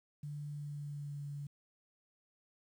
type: tone with pitch glide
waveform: sine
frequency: 146.83 to 143.64 Hz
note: D3 to D3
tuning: 0 to -38 cents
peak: -40 dBFS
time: 0.23-1.47 s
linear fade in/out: 5 ms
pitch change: -38 cents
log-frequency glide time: 0.48-1.25 s
effects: 11-bit